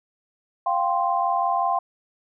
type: chord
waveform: sine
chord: F suspended second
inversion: none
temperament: equal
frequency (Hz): 698.5 / 784 / 1046.5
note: F5 / G5 / C6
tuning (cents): 0 / 0 / 0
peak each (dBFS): -24 / -24 / -24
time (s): 0.66-1.79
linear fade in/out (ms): 5
effects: none

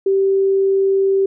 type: tone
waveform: sine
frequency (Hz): 388.9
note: G4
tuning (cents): -14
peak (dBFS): -12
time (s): 0.06-1.26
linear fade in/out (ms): 5
effects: none

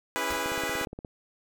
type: chord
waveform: 10% pulse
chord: C# minor seventh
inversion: none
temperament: equal with one note detuned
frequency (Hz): 277.2 / 329.6 / 407.7 / 493.9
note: C#4 / E4 / G#4 / B4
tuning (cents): 0 / 0 / -32 / 0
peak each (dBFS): -28 / -27 / -27 / -23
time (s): 0.16-0.85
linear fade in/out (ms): 0
type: noise with exponential decay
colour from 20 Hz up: pink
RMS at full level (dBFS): -33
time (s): 0.3-0.49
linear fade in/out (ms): 5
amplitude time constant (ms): 41
type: click train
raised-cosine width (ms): 2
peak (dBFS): -25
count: 11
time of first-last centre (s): 0.46-1.048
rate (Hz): 17
effects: none

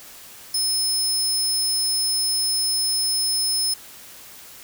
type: tone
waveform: 25% pulse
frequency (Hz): 5200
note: E8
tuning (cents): -24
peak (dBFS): -15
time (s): 0.54-3.74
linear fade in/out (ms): 5
effects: white hiss -43 dBFS RMS until 4.63 s

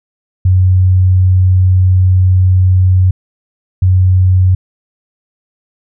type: tone bursts at uneven times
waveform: sine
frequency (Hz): 92.5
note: F#2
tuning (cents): 0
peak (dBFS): -5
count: 2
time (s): 0.45-3.11 / 3.82-4.55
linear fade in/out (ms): 5
effects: none

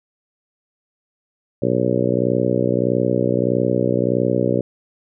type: harmonic tone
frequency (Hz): 61.6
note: B1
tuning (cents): -4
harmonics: 2 / 3 / 4 / 5 / 6 / 7 / 8 / 9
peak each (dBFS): -24 / -24 / -24 / -24 / -24 / -24 / -24 / -24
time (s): 1.62-4.61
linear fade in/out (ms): 5
effects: none

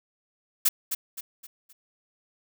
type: noise with echo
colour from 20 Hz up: blue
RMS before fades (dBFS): -20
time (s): 0.65-0.69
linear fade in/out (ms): 10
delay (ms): 260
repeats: 4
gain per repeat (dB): -8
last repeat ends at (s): 1.73
effects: none

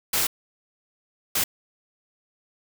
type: noise bursts at uneven times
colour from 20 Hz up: white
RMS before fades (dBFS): -23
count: 2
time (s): 0.13-0.27 / 1.35-1.44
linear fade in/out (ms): 5
effects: none

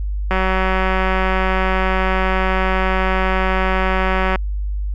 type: click train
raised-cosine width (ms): 0.5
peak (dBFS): -4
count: 762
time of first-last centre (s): 0.31-4.358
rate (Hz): 188
effects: added 50 Hz sine -19 dBFS peak until 4.94 s

